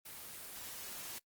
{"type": "noise with level ramp", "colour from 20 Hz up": "white", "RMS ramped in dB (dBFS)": [-49, -45], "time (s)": [0.05, 1.19], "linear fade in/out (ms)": 10, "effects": ["noise-tail reverb RT60 0.1 s tail -21 dB re dry", "Opus 24 kbps"]}